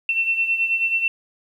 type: beating tone pair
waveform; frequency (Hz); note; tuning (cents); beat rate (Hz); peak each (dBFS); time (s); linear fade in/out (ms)
sine; 2695 / 2704.3; E7 / E7; +38 / +44; 9.3; -19 / -26; 0.09-1.08; 2
effects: 9-bit